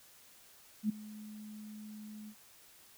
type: tone with ADSR envelope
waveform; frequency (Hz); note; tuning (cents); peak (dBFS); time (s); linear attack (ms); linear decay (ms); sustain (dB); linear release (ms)
sine; 212.9; G#3; +43; -26; 0.83-2.35; 64; 10; -19; 67
effects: white hiss -60 dBFS RMS until 2.97 s